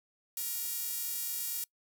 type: tone with high-pass filter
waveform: sawtooth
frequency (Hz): 472.2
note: A#4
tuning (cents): +22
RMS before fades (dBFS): -36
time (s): 0.37-1.64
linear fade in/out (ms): 2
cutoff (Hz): 10000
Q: 0.53
effects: noise-tail reverb RT60 0.1 s tail -23 dB re dry